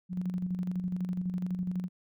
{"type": "tone with tremolo", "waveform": "sine", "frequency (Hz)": 181.3, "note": "F#3", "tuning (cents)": -35, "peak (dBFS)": -28, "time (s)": [0.09, 1.89], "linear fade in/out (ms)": 50, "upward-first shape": "square", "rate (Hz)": 12, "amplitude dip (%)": 50, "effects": []}